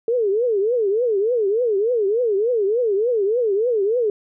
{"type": "tone with vibrato", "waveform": "sine", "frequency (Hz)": 440, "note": "A4", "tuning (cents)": 0, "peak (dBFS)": -16, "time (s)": [0.08, 4.1], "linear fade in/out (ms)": 2, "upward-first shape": "triangle", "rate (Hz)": 3.4, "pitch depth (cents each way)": 260, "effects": []}